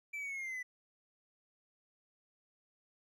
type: linear sweep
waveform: triangle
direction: down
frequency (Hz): 2340 to 1975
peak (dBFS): -37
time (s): 0.13-0.63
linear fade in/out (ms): 10
effects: none